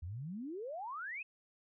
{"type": "exponential sweep", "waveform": "sine", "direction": "up", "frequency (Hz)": [77.78, 2637], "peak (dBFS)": -40, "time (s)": [0.02, 1.23], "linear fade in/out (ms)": 10, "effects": []}